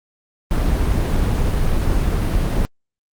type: noise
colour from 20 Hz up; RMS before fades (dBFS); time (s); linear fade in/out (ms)
brown; -17; 0.51-2.65; 0
effects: Opus 24 kbps